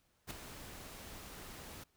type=noise with ADSR envelope; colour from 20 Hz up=pink; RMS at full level=-41 dBFS; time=0.27-1.84 s; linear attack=37 ms; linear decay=7 ms; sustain=-9 dB; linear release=8 ms; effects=pink hiss -75 dBFS RMS until 1.96 s